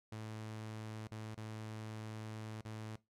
sawtooth tone with dropouts, 109.2 Hz, A2, 13 cents flat, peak -40 dBFS, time 0.12-2.96 s, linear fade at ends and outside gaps 5 ms, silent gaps 1.074-1.114 / 1.346-1.375 / 2.612-2.65 s, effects noise-tail reverb RT60 0.2 s tail -19 dB re dry + low-pass 10000 Hz 12 dB/octave

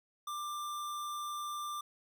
square tone, 1186 Hz, D6, 17 cents sharp, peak -38 dBFS, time 0.27-1.81 s, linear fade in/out 5 ms, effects none

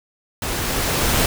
pink noise with level ramp, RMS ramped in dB -25 to -17 dBFS, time 0.42-1.26 s, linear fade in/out 2 ms, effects none

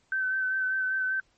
sine tone with vibrato, 1533 Hz, G6, 39 cents flat, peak -25 dBFS, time 0.12-1.2 s, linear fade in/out 2 ms, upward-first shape sine, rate 5.1 Hz, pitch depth 22 cents each way, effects pink hiss -68 dBFS RMS until 1.37 s + MP3 32 kbps

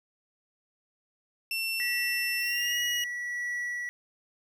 30% pulse tone with pitch glide, 2700 to 2894 Hz, E7 to F#7, +41 to -39 cents, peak -26 dBFS, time 1.51-3.04 s, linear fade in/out 2 ms, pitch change +120 cents, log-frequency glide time 2.4-2.81 s
triangle tone with tremolo, 1942 Hz, B6, 30 cents flat, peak -28 dBFS, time 1.8-3.89 s, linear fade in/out 0 ms, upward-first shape sine, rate 1.3 Hz, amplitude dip 25%
effects none

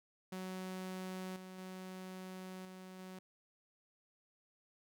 sawtooth tone with level steps, 186.2 Hz, F#3, 11 cents sharp, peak -38 / -45 / -42 / -46 / -44 dBFS, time 0.32-3.19 s, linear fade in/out 5 ms, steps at 1.36 / 1.58 / 2.65 / 2.99 s, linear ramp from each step 2 ms, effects none

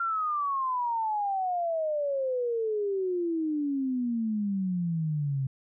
sine exponential sweep, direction down, 1385 to 131.7 Hz, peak -26 dBFS, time 0-5.47 s, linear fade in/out 5 ms, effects none

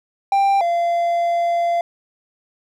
triangle tone pair in turn, 790 / 687 Hz, G5 / F5, +13 / -29 cents, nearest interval major second, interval 242 cents, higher first, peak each -11 / -14 dBFS, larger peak first, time 0.32-0.61 / 0.61-1.81 s, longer second, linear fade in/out 2 ms, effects none

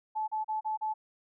sine tone bursts, 866 Hz, A5, 28 cents flat, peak -29 dBFS, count 5, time 0.15-0.94 s, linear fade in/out 20 ms, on 130 ms, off 35 ms, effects none

